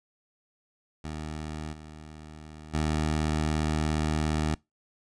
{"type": "tone with level steps", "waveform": "15% pulse", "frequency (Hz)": 77.2, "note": "D#2", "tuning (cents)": -13, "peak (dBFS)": [-28, -37, -19], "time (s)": [1.04, 4.55], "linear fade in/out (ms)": 5, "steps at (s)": [1.72, 2.73], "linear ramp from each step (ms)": 20, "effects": ["noise-tail reverb RT60 0.2 s tail -23 dB re dry", "resampled to 22050 Hz"]}